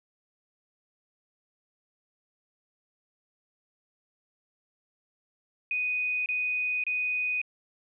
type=tone bursts; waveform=sine; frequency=2489 Hz; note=D#7; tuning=in tune; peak=-26 dBFS; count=3; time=5.71-7.416 s; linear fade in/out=2 ms; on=550 ms; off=28 ms; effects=none